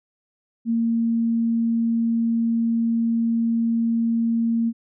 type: tone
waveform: sine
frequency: 230 Hz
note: A#3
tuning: 23 cents flat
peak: -18 dBFS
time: 0.65-4.73 s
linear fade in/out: 50 ms
effects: none